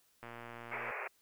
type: click train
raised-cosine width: 0.5 ms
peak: -32 dBFS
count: 81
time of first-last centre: 0.23-0.908 s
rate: 118 Hz
type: band-pass noise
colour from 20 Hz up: white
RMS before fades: -41 dBFS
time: 0.71-1.08 s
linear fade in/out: 10 ms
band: 380 to 2500 Hz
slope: 96 dB/octave
effects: white hiss -71 dBFS RMS until 1.21 s